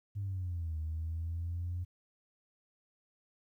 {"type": "exponential two-way sweep", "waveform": "sine", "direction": "down then up", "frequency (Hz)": [102.8, 78, 89.4], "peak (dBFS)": -33, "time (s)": [0.15, 1.85], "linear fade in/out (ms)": 20, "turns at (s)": 0.78, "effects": ["tanh soft clip ceiling -30 dBFS", "12-bit"]}